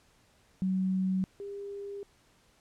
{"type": "tone pair in turn", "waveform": "sine", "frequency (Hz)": [188, 401.6], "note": ["F#3", "G4"], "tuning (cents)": [28, 42], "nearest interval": "octave + minor second", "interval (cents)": 1314, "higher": "second", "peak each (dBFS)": [-26, -37], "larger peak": "first", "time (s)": [[0.62, 1.24], [1.4, 2.03]], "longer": "second", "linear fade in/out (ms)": 0, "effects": ["pink hiss -65 dBFS RMS until 2.6 s", "low-pass 10000 Hz 12 dB/octave"]}